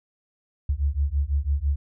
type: beating tone pair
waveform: sine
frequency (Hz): 68.2 / 74.2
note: C#2 / D2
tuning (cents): -28 / +18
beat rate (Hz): 6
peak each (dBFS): -24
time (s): 0.69-1.76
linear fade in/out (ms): 5
effects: none